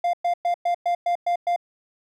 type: tone bursts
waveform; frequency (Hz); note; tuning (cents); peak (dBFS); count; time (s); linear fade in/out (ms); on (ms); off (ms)
triangle; 698.5; F5; 0; -17; 8; 0.04-1.562; 5; 94; 110
effects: none